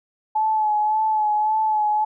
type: tone with vibrato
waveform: sine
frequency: 858 Hz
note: A5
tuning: 44 cents flat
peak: -17 dBFS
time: 0.35-2.05 s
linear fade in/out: 10 ms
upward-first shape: sine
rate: 1.8 Hz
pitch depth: 31 cents each way
effects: none